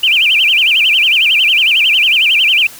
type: tone with vibrato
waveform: sine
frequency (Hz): 2724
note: F7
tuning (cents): -44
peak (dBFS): -7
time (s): 0.03-2.67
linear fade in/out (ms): 5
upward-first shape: sine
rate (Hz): 11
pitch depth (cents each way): 260
effects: white hiss -34 dBFS RMS until 2.79 s